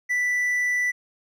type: tone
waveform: triangle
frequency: 1975.5 Hz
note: B6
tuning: in tune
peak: -19 dBFS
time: 0.09-0.92 s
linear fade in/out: 20 ms
effects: none